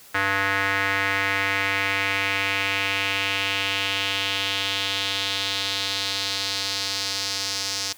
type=tone with band-pass filter sweep; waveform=square; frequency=98 Hz; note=G2; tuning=in tune; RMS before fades=-25 dBFS; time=0.14-7.93 s; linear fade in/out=10 ms; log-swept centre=1700 to 5300 Hz; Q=2.6; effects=white hiss -48 dBFS RMS until 7.97 s + high-pass 60 Hz 12 dB/octave